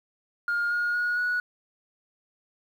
sine tone with pitch steps, 1415 / 1431.4 / 1448.1 / 1464.9 Hz, F6 / F6 / F#6 / F#6, +22 / +42 / -38 / -18 cents, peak -22 dBFS, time 0.48-1.4 s, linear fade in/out 2 ms, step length 230 ms, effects tanh soft clip ceiling -21 dBFS + 9-bit

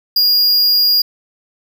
square tone, 4844 Hz, D#8, 47 cents flat, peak -10 dBFS, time 0.16-1.02 s, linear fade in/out 5 ms, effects none

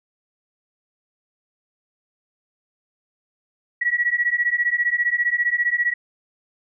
sine beating tone pair, 1919 / 1934 Hz, A#6 / B6, +50 / -37 cents, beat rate 15 Hz, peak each -21 dBFS, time 3.81-5.94 s, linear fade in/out 10 ms, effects none

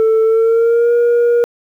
sine tone with pitch glide, 443.5 to 475.3 Hz, A4 to A#4, +14 to +34 cents, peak -6 dBFS, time 0-1.44 s, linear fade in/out 0 ms, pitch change +120 cents, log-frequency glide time 0.24-0.93 s, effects tanh soft clip ceiling -8 dBFS + 8-bit

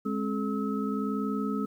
sine tone cluster, 206.5 / 267.3 / 429.3 / 1290 Hz, G#3 / C4 / A4 / E6, -10 / +37 / -43 / -38 cents, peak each -30 / -32 / -36 / -37 dBFS, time 0.05-1.66 s, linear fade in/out 10 ms, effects 10-bit

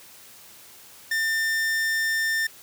45% pulse tone, 1800 Hz, A6, 39 cents sharp, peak -22 dBFS, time 1.11-2.47 s, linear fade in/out 5 ms, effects white hiss -48 dBFS RMS until 2.62 s + high-pass 60 Hz 12 dB/octave

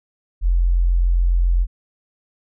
sine tone, 43.65 Hz, F1, in tune, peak -13 dBFS, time 0.41-1.67 s, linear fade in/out 50 ms, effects none

